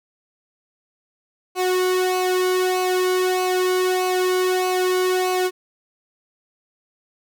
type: tone with flanger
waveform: sawtooth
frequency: 367.9 Hz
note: F#4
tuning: 10 cents flat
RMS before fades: -20 dBFS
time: 1.55-5.51 s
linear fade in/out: 50 ms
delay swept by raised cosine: 0.57 to 1.57 ms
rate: 1.6 Hz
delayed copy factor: -0.75
effects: none